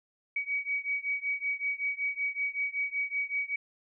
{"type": "beating tone pair", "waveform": "sine", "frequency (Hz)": [2262, 2267.3], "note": ["C#7", "C#7"], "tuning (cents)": [34, 38], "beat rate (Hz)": 5.3, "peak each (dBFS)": [-32, -33], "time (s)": [0.36, 3.56], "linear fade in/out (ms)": 5, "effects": []}